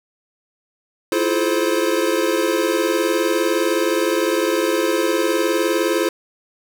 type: chord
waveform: square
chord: F major seventh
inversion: third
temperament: equal with one note detuned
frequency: 329.6 / 349.2 / 429 / 523.3 Hz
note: E4 / F4 / A4 / C5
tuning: 0 / 0 / -44 / 0 cents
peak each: -23 dBFS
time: 1.12-6.09 s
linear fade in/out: 2 ms
effects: none